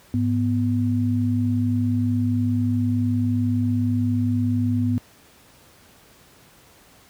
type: tone pair together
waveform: sine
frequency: 103.8 / 246.9 Hz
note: G#2 / B3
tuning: 0 / 0 cents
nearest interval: octave + minor third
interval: 1500 cents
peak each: -21 dBFS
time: 0.14-4.98 s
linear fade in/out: 0 ms
effects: pink hiss -52 dBFS RMS until 7.09 s + high-pass 60 Hz 12 dB/octave